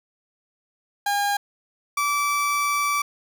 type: tone pair in turn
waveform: 30% pulse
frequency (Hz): 811 / 1157.8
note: G#5 / D6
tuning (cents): -41 / -25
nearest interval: tritone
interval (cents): 616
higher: second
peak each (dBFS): -18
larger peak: neither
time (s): 1.06-1.37 / 1.97-3.02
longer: second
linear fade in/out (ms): 5
effects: none